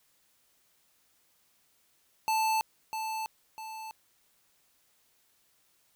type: tone with echo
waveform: square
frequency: 880 Hz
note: A5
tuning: in tune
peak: -26 dBFS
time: 2.28-2.61 s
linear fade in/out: 0 ms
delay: 650 ms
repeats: 2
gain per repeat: -7 dB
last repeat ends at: 3.91 s
effects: white hiss -69 dBFS RMS until 5.95 s